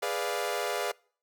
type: chord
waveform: sawtooth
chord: G# diminished seventh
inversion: none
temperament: equal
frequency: 415.3 / 493.9 / 587.3 / 698.5 Hz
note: G#4 / B4 / D5 / F5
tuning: 0 / 0 / 0 / 0 cents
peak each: -31 dBFS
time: 0.02-0.92 s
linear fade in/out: 10 ms
effects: noise-tail reverb RT60 0.5 s tail -26 dB re dry